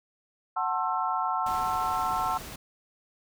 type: chord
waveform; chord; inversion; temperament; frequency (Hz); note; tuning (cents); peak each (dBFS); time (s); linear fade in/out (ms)
sine; F# half-diminished seventh; none; just; 740 / 888 / 1065.6 / 1332; F#5 / A5 / C6 / E6; 0 / +16 / +31 / +18; -31; 0.56-2.38; 10
type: noise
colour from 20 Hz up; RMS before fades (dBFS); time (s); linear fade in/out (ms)
pink; -41; 1.46-2.56; 5
effects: none